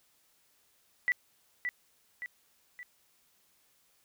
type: tone with echo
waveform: sine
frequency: 1967 Hz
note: B6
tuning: 7 cents flat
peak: -24 dBFS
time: 1.08-1.12 s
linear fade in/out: 0 ms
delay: 570 ms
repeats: 3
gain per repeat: -6 dB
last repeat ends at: 2.83 s
effects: white hiss -69 dBFS RMS until 4.04 s